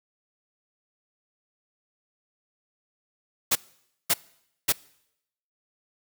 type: noise bursts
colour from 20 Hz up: white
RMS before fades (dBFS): -21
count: 3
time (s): 3.51-4.725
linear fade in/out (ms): 10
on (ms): 45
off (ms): 540
effects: noise-tail reverb RT60 0.8 s tail -23 dB re dry